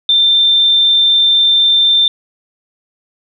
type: tone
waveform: sine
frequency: 3576 Hz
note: A7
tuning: 27 cents sharp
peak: -7 dBFS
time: 0.09-2.08 s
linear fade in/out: 2 ms
effects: none